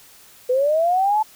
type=linear sweep; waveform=sine; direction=up; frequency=489.3 to 880 Hz; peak=-15 dBFS; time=0.49-1.23 s; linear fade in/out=10 ms; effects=white hiss -48 dBFS RMS until 1.35 s